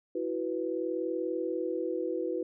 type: chord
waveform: sine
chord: E suspended second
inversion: none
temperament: equal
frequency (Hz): 329.6 / 370 / 493.9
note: E4 / F#4 / B4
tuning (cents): 0 / 0 / 0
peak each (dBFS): -34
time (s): 0.15-2.43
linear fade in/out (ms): 5
effects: none